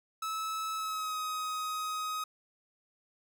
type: tone with pitch glide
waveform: 45% pulse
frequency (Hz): 1300 to 1260.1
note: E6 to D#6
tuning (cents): -24 to +22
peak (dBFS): -33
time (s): 0.22-2.24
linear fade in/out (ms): 5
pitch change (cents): -54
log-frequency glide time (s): 0.75-1.17
effects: none